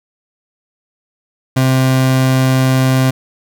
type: tone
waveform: 30% pulse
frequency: 130.81 Hz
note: C3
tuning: in tune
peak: -7 dBFS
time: 1.56-3.11 s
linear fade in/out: 10 ms
effects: none